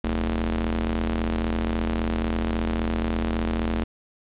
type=ring-modulated tone; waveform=sawtooth; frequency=83.7 Hz; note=E2; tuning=27 cents sharp; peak=-16 dBFS; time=0.04-3.84 s; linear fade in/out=5 ms; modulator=143 Hz; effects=resampled to 8000 Hz + 8-bit